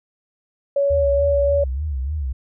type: tone with pitch glide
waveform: sine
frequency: 562 to 566.2 Hz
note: C#5 to C#5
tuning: +24 to +37 cents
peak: -15 dBFS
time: 0.76-1.64 s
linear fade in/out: 5 ms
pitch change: +13 cents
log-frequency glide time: 1.12-1.24 s
type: tone with vibrato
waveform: sine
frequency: 70.6 Hz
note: C#2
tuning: 32 cents sharp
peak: -21 dBFS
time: 0.9-2.33 s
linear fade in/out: 10 ms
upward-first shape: sine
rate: 3.4 Hz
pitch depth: 170 cents each way
effects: none